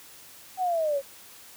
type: linear sweep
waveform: sine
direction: down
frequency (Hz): 762 to 538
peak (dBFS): -23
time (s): 0.57-1.02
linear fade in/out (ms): 50
effects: white hiss -49 dBFS RMS until 1.56 s + high-pass 60 Hz 12 dB/octave